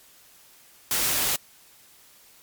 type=noise; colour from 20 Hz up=white; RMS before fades=-24 dBFS; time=0.91-1.36 s; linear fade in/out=2 ms; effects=white hiss -54 dBFS RMS until 2.42 s + MP3 96 kbps